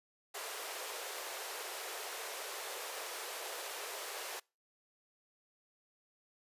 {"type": "high-pass noise", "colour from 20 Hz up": "pink", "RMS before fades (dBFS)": -43, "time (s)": [0.34, 4.4], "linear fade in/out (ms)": 10, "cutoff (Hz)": 400, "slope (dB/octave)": 48, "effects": ["noise-tail reverb RT60 0.3 s tail -26 dB re dry", "resampled to 32000 Hz"]}